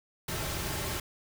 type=noise with comb filter; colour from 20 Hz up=pink; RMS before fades=-34 dBFS; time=0.28-1 s; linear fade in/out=5 ms; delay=4.1 ms; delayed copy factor=-0.5; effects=none